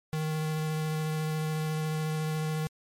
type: tone with vibrato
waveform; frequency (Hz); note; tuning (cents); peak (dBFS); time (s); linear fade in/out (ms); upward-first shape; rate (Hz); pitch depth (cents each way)
square; 155.9; D#3; +4; -29; 0.13-2.67; 0; sine; 14; 10
effects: MP3 64 kbps